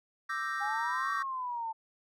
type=chord; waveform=triangle; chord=E half-diminished seventh; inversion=third; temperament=equal; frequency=1174.7 / 1318.5 / 1568 / 1864.7 Hz; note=D6 / E6 / G6 / Bb6; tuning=0 / 0 / 0 / 0 cents; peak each=-36 dBFS; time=0.29-1.23 s; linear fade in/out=10 ms
type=exponential two-way sweep; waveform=sine; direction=up then down; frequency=802 to 1141 to 883 Hz; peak=-33 dBFS; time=0.6-1.73 s; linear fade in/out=20 ms; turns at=1.13 s
effects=none